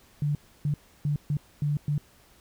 sine tone bursts at uneven times, 146.6 Hz, D3, 3 cents flat, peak -23 dBFS, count 6, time 0.22-0.35 / 0.65-0.74 / 1.05-1.16 / 1.3-1.37 / 1.62-1.77 / 1.88-1.98 s, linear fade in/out 2 ms, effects pink hiss -58 dBFS RMS until 2.4 s

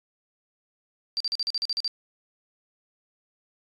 sine tone bursts, 4694 Hz, D8, 2 cents flat, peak -24 dBFS, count 10, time 1.17-1.878 s, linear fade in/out 0 ms, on 33 ms, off 42 ms, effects resampled to 24000 Hz

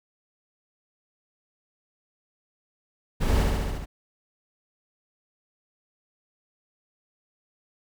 brown noise with echo, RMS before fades -22 dBFS, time 3.2-3.44 s, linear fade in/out 20 ms, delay 70 ms, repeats 6, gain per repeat -2 dB, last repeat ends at 3.86 s, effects none

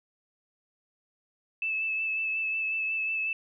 sine tone with vibrato, 2621 Hz, E7, 11 cents flat, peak -27 dBFS, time 1.62-3.33 s, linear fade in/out 2 ms, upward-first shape sine, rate 5.5 Hz, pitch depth 19 cents each way, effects none

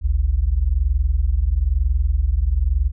sine tone pair together, 50.77 / 71.8 Hz, G#1 / D2, -39 / -39 cents, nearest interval tritone, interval 600 cents, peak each -18 dBFS, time 0.01-2.92 s, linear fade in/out 50 ms, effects none

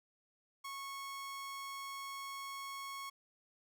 sawtooth tone, 1100 Hz, C#6, 14 cents flat, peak -39 dBFS, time 0.64-3.1 s, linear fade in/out 10 ms, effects none

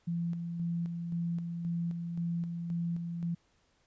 sine tone with tremolo, 170 Hz, F3, 46 cents flat, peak -30 dBFS, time 0.07-3.35 s, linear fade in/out 10 ms, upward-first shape square, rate 1.9 Hz, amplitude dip 40%, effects pink hiss -71 dBFS RMS until 3.86 s + resampled to 16000 Hz

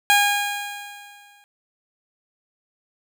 15% pulse tone with exponential decay, 816 Hz, G#5, 31 cents flat, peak -6 dBFS, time 0.1-1.44 s, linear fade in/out 0 ms, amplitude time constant 290 ms, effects none

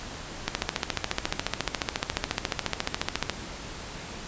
click train, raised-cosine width 0.2 ms, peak -7 dBFS, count 41, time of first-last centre 0.48-3.297 s, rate 14.2 Hz, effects pink hiss -39 dBFS RMS until 4.27 s + resampled to 16000 Hz

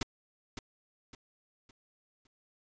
pink noise with echo, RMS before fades -32 dBFS, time 0.01-0.03 s, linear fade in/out 2 ms, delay 560 ms, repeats 4, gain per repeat -9 dB, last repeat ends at 2.27 s, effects resampled to 16000 Hz

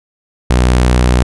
sawtooth tone with vibrato, 61.7 Hz, B1, 1 cent flat, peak -4 dBFS, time 0.5-1.23 s, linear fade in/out 5 ms, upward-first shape triangle, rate 20 Hz, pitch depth 30 cents each way, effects resampled to 24000 Hz

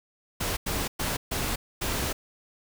pink noise bursts at uneven times, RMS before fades -29 dBFS, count 5, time 0.4-0.57 / 0.66-0.88 / 0.99-1.17 / 1.31-1.56 / 1.81-2.13 s, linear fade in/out 10 ms, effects none

